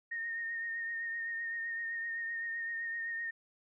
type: tone with vibrato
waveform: sine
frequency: 1843 Hz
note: A#6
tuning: 20 cents flat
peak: -35 dBFS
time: 0.11-3.31 s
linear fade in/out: 10 ms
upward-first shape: sine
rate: 7.8 Hz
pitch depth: 25 cents each way
effects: none